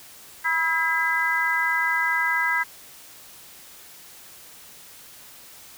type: harmonic tone with a mistuned harmonic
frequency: 324.4 Hz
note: E4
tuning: 28 cents flat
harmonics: 3 / 4 / 5 / 6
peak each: -27 / -30 / -24 / -24 dBFS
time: 0.44-2.64 s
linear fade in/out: 20 ms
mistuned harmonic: 6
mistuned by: +56 cents
effects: white hiss -46 dBFS RMS until 5.77 s